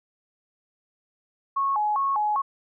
sine tone with vibrato, 962 Hz, B5, 46 cents flat, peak -21 dBFS, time 1.56-2.42 s, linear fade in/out 10 ms, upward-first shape square, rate 2.5 Hz, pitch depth 230 cents each way, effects none

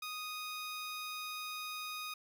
15% pulse tone, 1243 Hz, D#6, 2 cents flat, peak -34 dBFS, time 0.02-2.14 s, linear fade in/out 5 ms, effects none

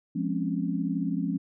sine chord, Db major seventh, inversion first, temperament equal with one note detuned, 174.61 / 207.7 / 258.9 / 277.2 Hz, F3 / Ab3 / C4 / Db4, 0 / 0 / -18 / 0 cents, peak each -30 / -32 / -33 / -31 dBFS, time 0.15-1.38 s, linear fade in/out 10 ms, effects none

